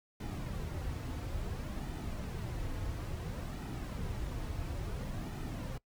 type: noise with flanger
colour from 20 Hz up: brown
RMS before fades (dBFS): -39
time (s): 0.2-5.78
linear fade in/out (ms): 5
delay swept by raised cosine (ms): 1.8 to 5.2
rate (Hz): 0.58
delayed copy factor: -0.5
effects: noise-tail reverb RT60 0.1 s tail -22 dB re dry